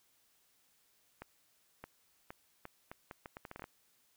accelerating click train, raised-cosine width 0.5 ms, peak -30 dBFS, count 14, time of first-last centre 1.22-3.641 s, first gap 620 ms, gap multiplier 0.75, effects white hiss -72 dBFS RMS until 4.16 s

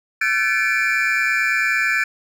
triangle tone cluster, 1353 / 1526 / 1736 / 2252 / 2381 Hz, E6 / G6 / A6 / C#7 / D7, +45 / -47 / -24 / +27 / +23 cents, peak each -27 / -21 / -19 / -25 / -20 dBFS, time 0.21-2.04 s, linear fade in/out 5 ms, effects none

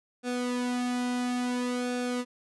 sawtooth tone with flanger, 246.9 Hz, B3, in tune, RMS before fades -30 dBFS, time 0.23-2.25 s, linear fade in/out 50 ms, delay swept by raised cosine 0.98 to 2.28 ms, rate 0.58 Hz, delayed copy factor -0.7, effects resampled to 24000 Hz

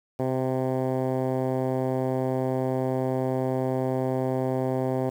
10% pulse tone with low-pass filter, 130 Hz, C3, 11 cents flat, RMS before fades -26 dBFS, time 0.19-5.1 s, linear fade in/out 10 ms, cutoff 740 Hz, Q 0.95, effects 8-bit

